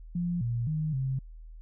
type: tone with pitch steps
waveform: sine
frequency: 174 / 118.3 / 155 / 132.7 Hz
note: F3 / A#2 / D#3 / C3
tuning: -6 / +26 / -6 / +25 cents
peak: -27 dBFS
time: 0.15-1.19 s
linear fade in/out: 5 ms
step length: 260 ms
effects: added 40 Hz sine -43 dBFS peak until 1.61 s